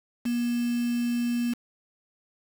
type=tone with quantisation; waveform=sine; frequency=239.3 Hz; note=A#3; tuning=46 cents sharp; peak=-24 dBFS; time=0.25-1.54 s; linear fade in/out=10 ms; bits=6; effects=none